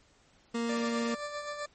30% pulse tone, 233.1 Hz, A#3, in tune, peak -27 dBFS, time 0.54-1.15 s, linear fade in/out 10 ms
20% pulse tone with tremolo, 588 Hz, D5, 2 cents sharp, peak -29 dBFS, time 0.69-1.66 s, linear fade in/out 5 ms, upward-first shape sine, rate 7.7 Hz, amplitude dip 50%
effects pink hiss -64 dBFS RMS until 1.74 s + MP3 32 kbps

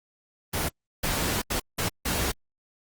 pink noise bursts at uneven times, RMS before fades -27 dBFS, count 5, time 0.53-0.69 / 1.03-1.42 / 1.5-1.6 / 1.78-1.89 / 2.05-2.32 s, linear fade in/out 10 ms, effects Opus 24 kbps

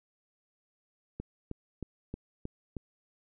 click train, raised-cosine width 3 ms, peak -24 dBFS, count 6, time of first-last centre 1.2-2.767 s, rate 3.19 Hz, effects none

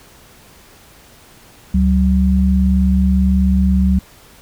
sine tone pair together, 70.9 / 189.28 Hz, C#2 / F#3, +40 / +40 cents, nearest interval octave + perfect fourth, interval 1700 cents, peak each -13 dBFS, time 1.74-3.99 s, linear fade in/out 5 ms, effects pink hiss -45 dBFS RMS until 4.41 s

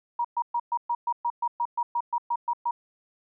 sine tone bursts, 951 Hz, A#5, 34 cents sharp, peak -23 dBFS, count 15, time 0.19-2.71 s, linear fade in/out 5 ms, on 56 ms, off 120 ms, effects none

